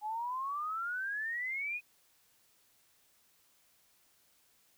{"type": "exponential sweep", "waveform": "sine", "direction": "up", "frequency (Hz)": [830.6, 2512], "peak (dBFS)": -34, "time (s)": [0.01, 1.81], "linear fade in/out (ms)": 50, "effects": ["white hiss -69 dBFS RMS until 4.77 s"]}